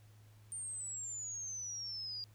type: exponential sweep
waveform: sine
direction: down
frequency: 8940 to 4780 Hz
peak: -40 dBFS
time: 0.52-2.24 s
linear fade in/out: 0 ms
effects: added 106 Hz sine -58 dBFS peak until 2.34 s + pink hiss -69 dBFS RMS until 2.34 s